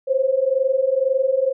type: tone pair together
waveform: sine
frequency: 515 / 537 Hz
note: C5 / C5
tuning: -28 / +45 cents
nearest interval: minor second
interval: 73 cents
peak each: -20 / -18 dBFS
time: 0.07-1.53 s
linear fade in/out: 20 ms
effects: none